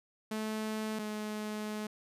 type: tone pair in turn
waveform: sawtooth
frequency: 217 / 212.7 Hz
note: A3 / G#3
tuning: -24 / +42 cents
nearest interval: unison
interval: 34 cents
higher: first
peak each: -30 / -32 dBFS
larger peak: first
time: 0.31-0.99 / 0.99-1.87 s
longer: second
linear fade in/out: 5 ms
effects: resampled to 32000 Hz